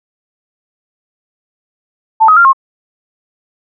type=tone with pitch steps; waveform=sine; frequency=885 / 1263 / 1388 / 1074 Hz; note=A5 / D#6 / F6 / C6; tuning=+10 / +26 / -11 / +45 cents; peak=-3 dBFS; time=2.2-2.532 s; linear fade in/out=20 ms; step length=83 ms; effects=none